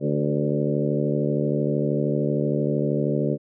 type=harmonic tone with a mistuned harmonic; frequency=73 Hz; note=D2; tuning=10 cents flat; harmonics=2 / 3 / 4 / 5 / 6 / 7 / 8; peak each=-25 / -27 / -28 / -29 / -30 / -30 / -31 dBFS; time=0-3.38 s; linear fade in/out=50 ms; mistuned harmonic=5; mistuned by=+37 cents; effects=none